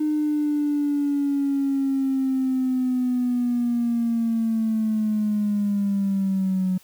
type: linear sweep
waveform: triangle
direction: down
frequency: 305.3 to 184.1 Hz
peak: -16 dBFS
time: 0-6.78 s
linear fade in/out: 10 ms
effects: tanh soft clip ceiling -17 dBFS + white hiss -54 dBFS RMS until 6.83 s